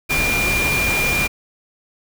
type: tone in noise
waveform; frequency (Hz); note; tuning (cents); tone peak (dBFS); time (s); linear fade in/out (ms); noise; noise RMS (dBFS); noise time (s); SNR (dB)
sine; 2397; D7; +35; -18; 0.09-1.28; 20; pink; -22; 0.09-1.28; +1
effects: none